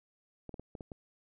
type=clicks; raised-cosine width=2 ms; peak=-30 dBFS; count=6; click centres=0.493 / 0.542 / 0.596 / 0.752 / 0.808 / 0.918 s; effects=none